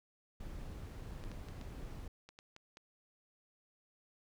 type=noise; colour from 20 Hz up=brown; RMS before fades=-46 dBFS; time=0.4-2.08 s; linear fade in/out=5 ms
type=clicks; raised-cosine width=0.2 ms; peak=-36 dBFS; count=8; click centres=1.239 / 1.316 / 1.486 / 1.613 / 2.29 / 2.389 / 2.564 / 2.771 s
effects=none